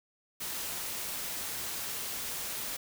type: noise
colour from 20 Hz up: white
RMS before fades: -37 dBFS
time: 0.4-2.77 s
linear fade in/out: 10 ms
effects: none